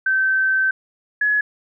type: tone pair in turn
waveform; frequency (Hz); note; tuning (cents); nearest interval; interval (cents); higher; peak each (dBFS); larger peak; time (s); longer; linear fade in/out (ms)
sine; 1545 / 1691.6; G6 / G#6; -26 / +31; major second; 157; second; -15; neither; 0.06-0.71 / 1.21-1.41; first; 5
effects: none